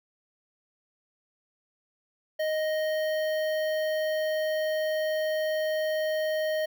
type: tone with notch filter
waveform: square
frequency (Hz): 622.3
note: D#5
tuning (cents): 0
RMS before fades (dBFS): -28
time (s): 2.39-6.66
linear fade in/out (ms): 10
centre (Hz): 7800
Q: 0.59
effects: none